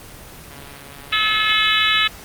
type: click train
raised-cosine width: 0.3 ms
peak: -24 dBFS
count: 147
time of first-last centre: 0.51-1.545 s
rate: 141 Hz
type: harmonic tone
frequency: 430.3 Hz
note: A4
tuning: 39 cents flat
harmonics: 3 / 4 / 5 / 6 / 7 / 8 / 9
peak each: -22 / -22 / -22 / -22 / -22 / -22 / -22 dBFS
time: 1.12-2.08 s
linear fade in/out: 10 ms
effects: pink hiss -39 dBFS RMS until 2.24 s + Opus 24 kbps